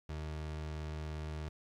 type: tone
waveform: 30% pulse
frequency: 77.1 Hz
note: D#2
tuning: 15 cents flat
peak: -36 dBFS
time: 0.09-1.49 s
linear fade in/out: 5 ms
effects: low-pass 6000 Hz 12 dB/octave + 11-bit